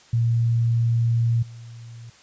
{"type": "tone with level steps", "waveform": "sine", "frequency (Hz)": 116.54, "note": "A#2", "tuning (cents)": 0, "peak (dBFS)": [-17, -37], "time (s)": [0.13, 2.1], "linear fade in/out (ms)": 5, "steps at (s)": 1.42, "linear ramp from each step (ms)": 10, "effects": ["white hiss -52 dBFS RMS until 2.22 s", "resampled to 16000 Hz"]}